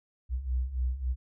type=beating tone pair; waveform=sine; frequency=60.7 / 64.3 Hz; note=B1 / C2; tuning=-29 / -30 cents; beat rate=3.6 Hz; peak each=-33 / -29 dBFS; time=0.29-1.16 s; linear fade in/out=50 ms; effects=none